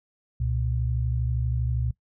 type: tone pair together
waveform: sine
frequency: 67.5 / 120.06 Hz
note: C#2 / B2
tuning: -45 / -48 cents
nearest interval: minor seventh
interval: 997 cents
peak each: -26 dBFS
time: 0.4-1.91 s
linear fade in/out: 5 ms
effects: noise-tail reverb RT60 0.1 s tail -20 dB re dry